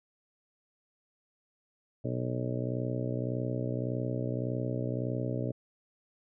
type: harmonic tone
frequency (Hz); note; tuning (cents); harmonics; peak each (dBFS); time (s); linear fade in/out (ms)
61.74; B1; 0; 2 / 3 / 4 / 5 / 6 / 7 / 8 / 9 / 10; -33 / -43 / -38 / -39 / -45 / -40 / -47 / -40 / -43; 2.04-5.52; 10
effects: none